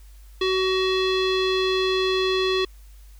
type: tone with low-pass filter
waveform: square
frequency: 376 Hz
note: F#4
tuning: 28 cents sharp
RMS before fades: -22 dBFS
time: 0.41-2.65 s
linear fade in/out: 5 ms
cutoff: 3700 Hz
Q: 4.8
effects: added 50 Hz sine -43 dBFS peak until 3.19 s + white hiss -58 dBFS RMS until 3.19 s